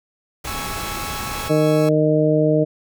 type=noise; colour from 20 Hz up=pink; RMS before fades=-29 dBFS; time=0.44-1.49 s; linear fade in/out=10 ms
type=chord; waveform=sawtooth; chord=C# minor; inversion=second; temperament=equal; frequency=830.6 / 1108.7 / 1318.5 Hz; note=G#5 / C#6 / E6; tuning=0 / 0 / 0 cents; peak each=-29 dBFS; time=0.47-1.89 s; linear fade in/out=2 ms
type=harmonic tone; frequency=153.8 Hz; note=D#3; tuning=20 cents flat; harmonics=1 / 2 / 3 / 4; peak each=-19 / -19 / -19 / -19 dBFS; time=1.49-2.65 s; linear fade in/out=20 ms
effects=none